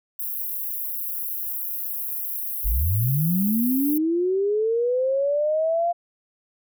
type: high-pass noise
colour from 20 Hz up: pink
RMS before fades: -29 dBFS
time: 0.19-3.98 s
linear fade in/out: 5 ms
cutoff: 12000 Hz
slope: 48 dB/octave
type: linear sweep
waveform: sine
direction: up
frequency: 39.75 to 698.5 Hz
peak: -19 dBFS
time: 2.64-5.93 s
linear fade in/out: 20 ms
effects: none